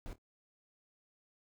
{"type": "noise with echo", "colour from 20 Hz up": "brown", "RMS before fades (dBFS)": -43, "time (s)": [0.06, 0.13], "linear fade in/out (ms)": 0, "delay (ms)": 26, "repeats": 2, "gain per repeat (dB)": -15, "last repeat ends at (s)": 0.182, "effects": []}